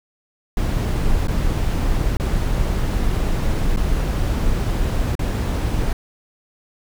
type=noise with dropouts; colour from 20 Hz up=brown; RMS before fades=-19 dBFS; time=0.57-5.93 s; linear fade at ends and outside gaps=2 ms; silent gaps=1.272-1.282 / 2.17-2.198 / 3.762-3.771 / 5.153-5.192 s; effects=none